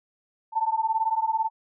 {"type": "beating tone pair", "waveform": "sine", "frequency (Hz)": [881, 899], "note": ["A5", "A5"], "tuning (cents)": [2, 37], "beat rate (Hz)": 18, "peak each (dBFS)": -25, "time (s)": [0.52, 1.5], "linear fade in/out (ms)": 50, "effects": []}